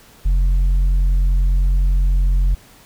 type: tone with tanh clipping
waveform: sine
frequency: 45.05 Hz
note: F#1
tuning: 45 cents flat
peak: -13 dBFS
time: 0.25-2.55 s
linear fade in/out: 10 ms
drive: 4 dB
effects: pink hiss -47 dBFS RMS until 2.85 s